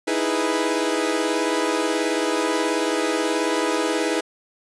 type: chord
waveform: sawtooth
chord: E major seventh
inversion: third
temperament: equal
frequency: 311.1 / 329.6 / 415.3 / 493.9 Hz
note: D#4 / E4 / G#4 / B4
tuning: 0 / 0 / 0 / 0 cents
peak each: -22 dBFS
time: 0.07-4.21 s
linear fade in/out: 10 ms
effects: resampled to 24000 Hz